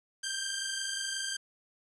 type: tone pair together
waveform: 10% pulse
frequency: 1568 / 1593.6 Hz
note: G6 / G6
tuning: 0 / +28 cents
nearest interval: unison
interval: 28 cents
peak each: -27 dBFS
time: 0.23-1.37 s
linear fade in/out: 10 ms
effects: resampled to 22050 Hz + 10-bit